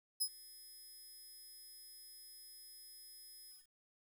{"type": "tone with ADSR envelope", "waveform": "15% pulse", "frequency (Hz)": 5100, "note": "D#8", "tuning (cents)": 42, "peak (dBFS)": -26, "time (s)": [0.2, 3.68], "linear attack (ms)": 18, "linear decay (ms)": 65, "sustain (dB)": -23, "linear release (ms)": 170, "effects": ["11-bit"]}